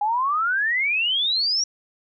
sine exponential sweep, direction up, 810 to 5750 Hz, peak -19 dBFS, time 0.01-1.64 s, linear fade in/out 5 ms, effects none

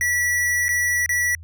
square tone with dropouts, 1948 Hz, B6, 24 cents flat, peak -19 dBFS, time 0.01-1.35 s, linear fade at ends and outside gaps 1 ms, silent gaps 0.683-0.69 / 1.061-1.092 s, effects added 82 Hz sine -37 dBFS peak until 1.43 s

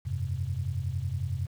sine chord, F suspended second, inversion none, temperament just, 87.31 / 98.22 / 130.96 Hz, F2 / G2 / C3, 0 / +4 / +2 cents, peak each -33 dBFS, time 0.05-1.47 s, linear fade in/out 20 ms, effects 9-bit

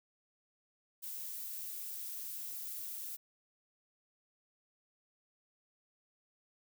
violet noise, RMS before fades -43 dBFS, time 1.02-3.17 s, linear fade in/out 20 ms, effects none

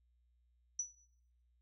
sine tone with exponential decay, 5920 Hz, F#8, in tune, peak -31 dBFS, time 0.79-0.93 s, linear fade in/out 5 ms, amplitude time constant 29 ms, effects noise-tail reverb RT60 0.7 s tail -19 dB re dry + added 60 Hz sine -70 dBFS peak until 1.61 s

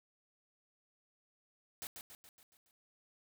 white noise with echo, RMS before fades -44 dBFS, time 1.82-1.87 s, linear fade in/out 0 ms, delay 140 ms, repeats 6, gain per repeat -5 dB, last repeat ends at 2.71 s, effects none

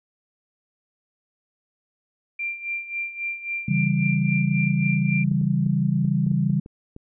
sine tone with tremolo, 2372 Hz, D7, 17 cents sharp, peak -24 dBFS, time 2.39-5.24 s, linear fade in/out 5 ms, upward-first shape sine, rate 3.7 Hz, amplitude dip 75%
sine chord, C# diminished, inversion none, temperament equal, 138.59 / 164.81 / 196 Hz, C#3 / E3 / G3, 0 / 0 / 0 cents, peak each -23 dBFS, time 3.68-6.6 s, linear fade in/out 5 ms
clicks, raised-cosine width 3 ms, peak -27 dBFS, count 9, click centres 5.315 / 5.414 / 5.664 / 6.05 / 6.266 / 6.316 / 6.501 / 6.661 / 6.964 s
effects none

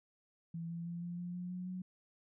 sine tone with pitch steps, 166.7 / 169.03 / 171.39 / 173.78 / 176.2 / 178.66 / 181.16 / 183.69 Hz, E3 / E3 / F3 / F3 / F3 / F3 / F#3 / F#3, +20 / +44 / -32 / -8 / +16 / +40 / -36 / -12 cents, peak -39 dBFS, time 0.54-1.82 s, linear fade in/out 5 ms, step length 160 ms, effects none

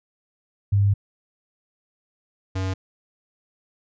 sine / square tone pair in turn, 100.4 / 94.5 Hz, G2 / F#2, +42 / +37 cents, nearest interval minor second, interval 105 cents, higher first, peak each -15 / -24 dBFS, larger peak first, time 0.72-0.94 / 2.55-2.74 s, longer first, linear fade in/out 10 ms, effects resampled to 16000 Hz

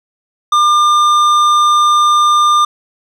sine tone with tanh clipping, 1200 Hz, D6, 37 cents sharp, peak -9 dBFS, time 0.52-2.65 s, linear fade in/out 5 ms, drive 12 dB, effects none

